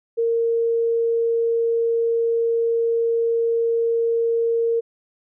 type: tone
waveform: sine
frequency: 461.7 Hz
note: A#4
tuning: 17 cents flat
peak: -17 dBFS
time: 0.17-4.81 s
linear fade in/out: 20 ms
effects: none